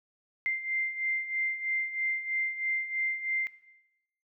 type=beating tone pair; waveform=sine; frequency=2089 / 2092.1 Hz; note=C7 / C7; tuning=-3 / -1 cents; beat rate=3.1 Hz; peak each=-35 / -29 dBFS; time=0.46-3.47 s; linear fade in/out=0 ms; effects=noise-tail reverb RT60 0.9 s tail -17 dB re dry